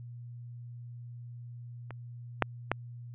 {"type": "clicks", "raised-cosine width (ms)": 0.5, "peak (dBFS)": [-27, -8, -11], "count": 3, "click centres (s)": [1.907, 2.423, 2.716], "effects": ["added 120 Hz sine -42 dBFS peak until 3.14 s", "resampled to 8000 Hz"]}